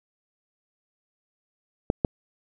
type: clicks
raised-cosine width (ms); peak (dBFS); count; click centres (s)
2; -7; 2; 1.901 / 2.048
effects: none

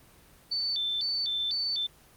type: tone with vibrato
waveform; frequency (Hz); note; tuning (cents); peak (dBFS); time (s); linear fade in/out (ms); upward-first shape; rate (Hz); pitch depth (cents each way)
sine; 4000; B7; +21; -27; 0.51-1.87; 10; square; 2; 210
effects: pink hiss -57 dBFS RMS until 2.16 s + Opus 24 kbps

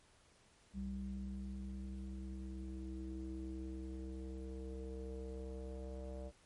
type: tone with low-pass filter sweep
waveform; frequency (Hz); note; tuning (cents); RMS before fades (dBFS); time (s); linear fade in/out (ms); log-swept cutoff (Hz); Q
square; 65; C2; -11; -45; 0.73-6.32; 50; 200 to 580; 4.9
effects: pink hiss -68 dBFS RMS until 6.45 s + MP3 48 kbps

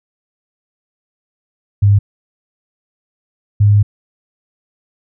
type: tone pair in turn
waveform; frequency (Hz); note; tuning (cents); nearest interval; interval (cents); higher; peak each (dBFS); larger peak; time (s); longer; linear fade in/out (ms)
sine; 101.2 / 103.09; G#2 / G#2; -44 / -12; unison; 32; second; -6; neither; 1.82-1.99 / 3.6-3.83; second; 10
effects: none

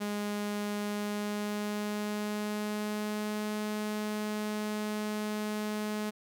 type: tone with pitch glide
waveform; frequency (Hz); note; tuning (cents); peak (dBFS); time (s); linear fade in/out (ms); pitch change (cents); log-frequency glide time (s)
sawtooth; 206.8 to 211.8; G#3 to G#3; -7 to +34; -28; 0-6.11; 20; +41; 0.79-3.55
effects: none

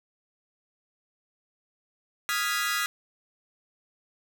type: chord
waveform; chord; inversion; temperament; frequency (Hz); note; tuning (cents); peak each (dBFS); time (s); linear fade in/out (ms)
sawtooth; F half-diminished seventh; third; equal; 1244.5 / 1396.9 / 1661.2 / 1975.5; Eb6 / F6 / Ab6 / Cb7; 0 / 0 / 0 / 0; -28; 2.29-2.86; 0
effects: none

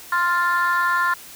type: chord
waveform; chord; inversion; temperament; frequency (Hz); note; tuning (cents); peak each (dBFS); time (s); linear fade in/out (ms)
sine; F major; second; equal; 1046.5 / 1396.9 / 1760; C6 / F6 / A6; 0 / 0 / 0; -19 / -20 / -22; 0.12-1.14; 5
effects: tanh soft clip ceiling -12 dBFS + white hiss -41 dBFS RMS until 1.35 s

